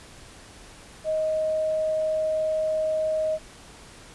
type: tone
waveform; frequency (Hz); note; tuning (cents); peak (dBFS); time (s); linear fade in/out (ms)
sine; 627; D#5; +13; -22; 1.04-3.39; 50
effects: pink hiss -47 dBFS RMS until 4.14 s + resampled to 24000 Hz